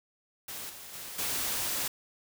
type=noise with level steps; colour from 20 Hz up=white; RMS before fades=-40 / -46 / -42 / -32 dBFS; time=0.48-1.88 s; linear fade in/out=5 ms; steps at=0.69 / 0.93 / 1.18 s; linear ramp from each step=10 ms; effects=none